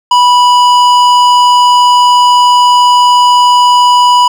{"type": "tone with hard clipping", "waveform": "sine", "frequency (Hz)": 983, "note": "B5", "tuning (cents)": -8, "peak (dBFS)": -5, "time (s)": [0.11, 4.28], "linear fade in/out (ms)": 5, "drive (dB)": 12, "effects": []}